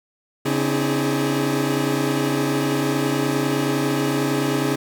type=tone cluster; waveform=40% pulse; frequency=139.8 / 262 / 292.2 / 321.7 / 413.3 Hz; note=C#3 / C4 / D4 / E4 / G#4; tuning=+15 / +2 / -9 / -42 / -8 cents; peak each=-25 dBFS; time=0.45-4.76 s; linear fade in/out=10 ms; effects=none